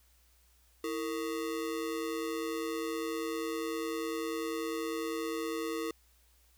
square ring-modulated tone, 392.6 Hz, G4, 3 cents sharp, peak -31 dBFS, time 0.84-5.91 s, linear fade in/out 0 ms, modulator 65 Hz, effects added 60 Hz sine -65 dBFS peak until 6.57 s + white hiss -68 dBFS RMS until 6.57 s

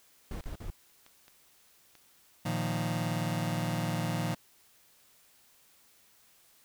brown noise bursts, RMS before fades -38 dBFS, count 3, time 0.31-0.702 s, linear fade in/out 2 ms, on 100 ms, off 46 ms
clicks, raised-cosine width 0.2 ms, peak -37 dBFS, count 7, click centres 0.44 / 1.064 / 1.281 / 1.953 / 2.539 / 2.839 / 3.303 s
sawtooth chord, Bb suspended fourth, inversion none, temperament just, 116.54 / 155.39 / 174.81 Hz, Bb2 / Eb3 / F3, 0 / -2 / +2 cents, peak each -30 dBFS, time 2.45-4.35 s, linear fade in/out 10 ms
effects white hiss -63 dBFS RMS until 6.64 s

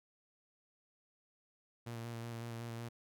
sawtooth tone with vibrato, 116.54 Hz, A#2, in tune, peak -38 dBFS, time 1.86-2.89 s, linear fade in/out 10 ms, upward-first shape square, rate 5.4 Hz, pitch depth 18 cents each way, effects none

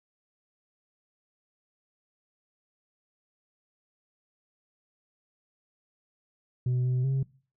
sine tone with pitch steps, 125.2 / 126.6 / 134.4 Hz, B2 / B2 / C3, +24 / +43 / +47 cents, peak -21 dBFS, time 6.66-7.23 s, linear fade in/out 5 ms, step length 190 ms, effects noise-tail reverb RT60 0.4 s tail -23 dB re dry + tanh soft clip ceiling -23 dBFS

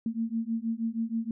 sine beating tone pair, 224.3 / 230.6 Hz, A3 / A#3, +34 / -19 cents, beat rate 6.3 Hz, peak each -31 dBFS, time 0.06-1.31 s, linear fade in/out 2 ms, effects none

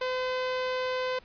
sawtooth tone, 510 Hz, C5, 44 cents flat, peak -24 dBFS, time 0.01-1.19 s, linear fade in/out 5 ms, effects pink hiss -57 dBFS RMS until 1.24 s + resampled to 11025 Hz

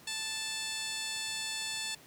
15% pulse tone with band-pass filter, 880 Hz, A5, in tune, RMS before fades -37 dBFS, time 0.07-1.95 s, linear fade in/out 5 ms, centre 5800 Hz, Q 2.2, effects pink hiss -56 dBFS RMS until 2.06 s + high-pass 100 Hz 12 dB/octave

